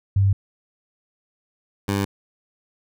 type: tone pair in turn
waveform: sine / 15% pulse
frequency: 98.2 / 99.46 Hz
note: G2 / G2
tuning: +4 / +26 cents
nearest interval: unison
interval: 22 cents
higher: second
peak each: -14 dBFS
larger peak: neither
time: 0.16-0.33 / 1.88-2.05 s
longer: neither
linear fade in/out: 5 ms
effects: none

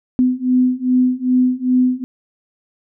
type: beating tone pair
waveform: sine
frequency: 251.5 / 254 Hz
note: B3 / B3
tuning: +32 / +49 cents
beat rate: 2.5 Hz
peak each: -16 / -15 dBFS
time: 0.19-2.04 s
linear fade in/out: 0 ms
effects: none

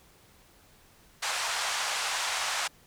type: band-pass noise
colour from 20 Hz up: pink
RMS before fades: -31 dBFS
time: 1.22-2.68 s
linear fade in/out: 10 ms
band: 770 to 8700 Hz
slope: 24 dB/octave
effects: pink hiss -59 dBFS RMS until 2.86 s

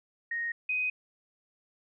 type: tone pair in turn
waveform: sine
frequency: 1864.7 / 2505 Hz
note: A#6 / D#7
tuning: 0 / +11 cents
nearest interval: perfect fourth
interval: 511 cents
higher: second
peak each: -30 / -27 dBFS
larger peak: second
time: 0.31-0.52 / 0.69-0.9 s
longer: neither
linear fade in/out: 5 ms
effects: none

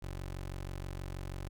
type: tone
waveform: 20% pulse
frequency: 46.25 Hz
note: F#1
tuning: in tune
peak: -34 dBFS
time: 0.02-1.49 s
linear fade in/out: 10 ms
effects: none

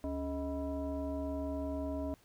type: tone with frequency modulation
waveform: sine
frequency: 279.2 Hz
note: C#4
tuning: 13 cents sharp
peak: -34 dBFS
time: 0.04-2.14 s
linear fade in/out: 0 ms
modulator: 351 Hz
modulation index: 1.2
effects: pink hiss -66 dBFS RMS until 2.24 s

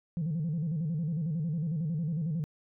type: tone with vibrato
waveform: sine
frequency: 160 Hz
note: D#3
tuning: 49 cents sharp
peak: -27 dBFS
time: 0.17-2.44 s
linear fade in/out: 0 ms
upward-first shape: square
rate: 11 Hz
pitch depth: 120 cents each way
effects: tanh soft clip ceiling -26 dBFS

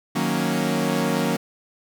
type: chord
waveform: sawtooth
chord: D# minor seventh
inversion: none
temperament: equal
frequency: 155.56 / 185 / 233.1 / 277.2 Hz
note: D#3 / F#3 / A#3 / C#4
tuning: 0 / 0 / 0 / 0 cents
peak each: -24 / -22 / -21 / -23 dBFS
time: 0.15-1.37 s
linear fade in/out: 10 ms
effects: none

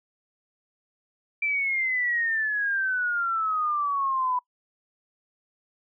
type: exponential sweep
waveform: sine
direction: down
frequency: 2349 to 987.8 Hz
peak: -23 dBFS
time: 1.42-4.39 s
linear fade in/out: 5 ms
effects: noise-tail reverb RT60 0.1 s tail -23 dB re dry

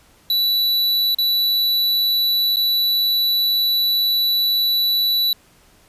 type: tone with dropouts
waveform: square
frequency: 3951 Hz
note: B7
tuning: in tune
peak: -16 dBFS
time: 0.3-5.33 s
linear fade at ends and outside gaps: 2 ms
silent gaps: 1.147-1.185 / 2.56-2.568 s
effects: pink hiss -53 dBFS RMS until 5.88 s + resampled to 32000 Hz

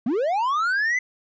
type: linear sweep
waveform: triangle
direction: up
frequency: 208.4 to 2053 Hz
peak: -18 dBFS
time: 0.06-0.99 s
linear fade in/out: 5 ms
effects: resampled to 16000 Hz

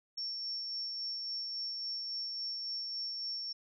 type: tone with tremolo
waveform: sine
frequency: 5460 Hz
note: F8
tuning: 40 cents flat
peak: -35 dBFS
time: 0.17-3.53 s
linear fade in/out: 10 ms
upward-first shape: sine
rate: 3.6 Hz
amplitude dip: 25%
effects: none

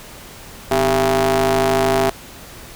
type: ring-modulated tone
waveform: sawtooth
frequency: 139.9 Hz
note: C#3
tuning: 16 cents sharp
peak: -7 dBFS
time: 0.71-2.1 s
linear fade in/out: 5 ms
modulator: 533 Hz
effects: pink hiss -38 dBFS RMS until 2.75 s

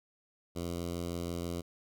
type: tone with notch filter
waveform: 10% pulse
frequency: 86.2 Hz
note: F2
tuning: 22 cents flat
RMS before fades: -37 dBFS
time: 0.55-1.62 s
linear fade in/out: 20 ms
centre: 1700 Hz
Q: 0.86
effects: none

